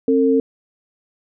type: tone pair together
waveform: sine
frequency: 267.9 / 452.2 Hz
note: C4 / A4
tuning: +41 / +47 cents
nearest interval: major sixth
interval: 906 cents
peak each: -15 dBFS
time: 0.08-0.4 s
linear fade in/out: 2 ms
effects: none